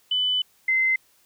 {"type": "tone pair in turn", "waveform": "sine", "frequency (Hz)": [3000, 2065], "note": ["F#7", "C7"], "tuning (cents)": [23, -23], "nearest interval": "tritone", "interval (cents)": 646, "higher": "first", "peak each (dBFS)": [-20, -18], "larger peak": "second", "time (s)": [[0.11, 0.42], [0.68, 0.96]], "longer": "first", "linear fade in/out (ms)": 5, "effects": ["white hiss -61 dBFS RMS until 1.25 s"]}